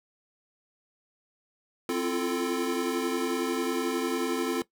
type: chord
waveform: square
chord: F major seventh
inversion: second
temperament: equal with one note detuned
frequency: 261.6 / 338.1 / 349.2 / 440 Hz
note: C4 / E4 / F4 / A4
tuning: 0 / +44 / 0 / 0 cents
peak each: -32 / -34 / -34 / -32 dBFS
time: 1.89-4.62 s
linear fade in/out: 2 ms
effects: noise-tail reverb RT60 0.1 s tail -18 dB re dry